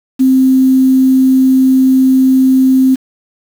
sine tone with quantisation, 261.6 Hz, C4, in tune, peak -5 dBFS, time 0.19-2.96 s, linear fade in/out 20 ms, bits 5, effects none

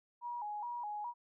sine tone with vibrato, 895 Hz, A5, 29 cents sharp, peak -38 dBFS, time 0.21-1.14 s, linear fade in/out 50 ms, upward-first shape square, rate 2.4 Hz, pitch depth 120 cents each way, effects none

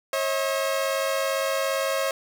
sawtooth tone pair together, 542.4 / 640 Hz, C#5 / D#5, -38 / +49 cents, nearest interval minor third, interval 287 cents, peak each -21 / -24 dBFS, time 0.13-2.11 s, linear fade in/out 2 ms, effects none

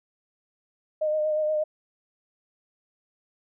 sine tone with vibrato, 614 Hz, D#5, 23 cents flat, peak -22 dBFS, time 1.01-1.64 s, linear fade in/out 10 ms, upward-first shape sine, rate 8.4 Hz, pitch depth 24 cents each way, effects none

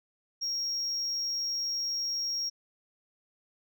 sine tone, 5588 Hz, F8, in tune, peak -27 dBFS, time 0.41-2.5 s, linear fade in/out 20 ms, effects tanh soft clip ceiling -28 dBFS

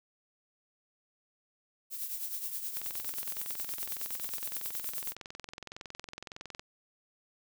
violet noise with tremolo, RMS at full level -35 dBFS, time 1.9-5.15 s, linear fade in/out 50 ms, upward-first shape triangle, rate 9.5 Hz, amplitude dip 65%
click train, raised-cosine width 0.2 ms, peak -25 dBFS, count 84, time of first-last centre 2.77-6.595 s, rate 21.7 Hz
effects none

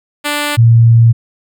5% pulse / sine tone pair in turn, 293.6 / 115.71 Hz, D4 / A#2, 0 / -12 cents, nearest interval octave + major third, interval 1612 cents, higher first, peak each -3 dBFS, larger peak neither, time 0.24-0.57 / 0.57-1.13 s, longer second, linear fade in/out 20 ms, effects none

